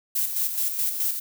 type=noise with tremolo; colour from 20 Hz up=violet; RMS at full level=-24 dBFS; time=0.15-1.2 s; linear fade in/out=10 ms; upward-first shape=square; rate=4.7 Hz; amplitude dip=50%; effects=none